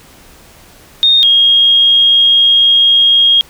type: tone pair in turn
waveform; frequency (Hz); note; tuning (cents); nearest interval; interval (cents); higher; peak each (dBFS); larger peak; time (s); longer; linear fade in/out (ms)
sine; 3686 / 3258; A#7 / G#7; -20 / -34; major second; 214; first; -5; neither; 1.03-1.23 / 1.23-3.41; second; 0
effects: pink hiss -41 dBFS RMS until 3.49 s